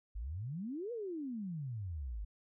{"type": "exponential two-way sweep", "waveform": "sine", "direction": "up then down", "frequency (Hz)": [47.39, 493.9, 47.39], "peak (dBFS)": -38, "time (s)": [0.15, 2.25], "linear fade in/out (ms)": 10, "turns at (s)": 0.92, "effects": []}